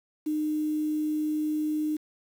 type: tone with quantisation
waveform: sine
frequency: 305.5 Hz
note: D#4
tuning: 32 cents flat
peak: -25 dBFS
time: 0.26-1.97 s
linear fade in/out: 10 ms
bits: 8
effects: none